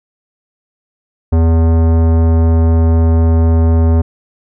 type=tone with tanh clipping; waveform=sine; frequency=82 Hz; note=E2; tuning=9 cents flat; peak=-9 dBFS; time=1.32-4.02 s; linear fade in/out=10 ms; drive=18 dB; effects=none